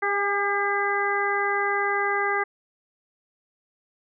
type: harmonic tone with a mistuned harmonic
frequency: 402 Hz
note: G4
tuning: 44 cents sharp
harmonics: 1 / 2 / 3 / 4 / 5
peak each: -28 / -28 / -28 / -28 / -28 dBFS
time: 0.02-2.44 s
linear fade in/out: 10 ms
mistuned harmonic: 2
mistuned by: +20 cents
effects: none